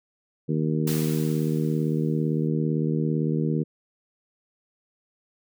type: harmonic tone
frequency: 77.78 Hz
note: D#2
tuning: in tune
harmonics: 2 / 3 / 4 / 5 / 6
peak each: -24 / -28 / -30 / -32 / -34 dBFS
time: 0.48-3.64 s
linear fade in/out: 20 ms
type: noise with exponential decay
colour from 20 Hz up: white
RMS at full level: -32 dBFS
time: 0.87-2.48 s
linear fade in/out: 5 ms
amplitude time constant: 350 ms
effects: none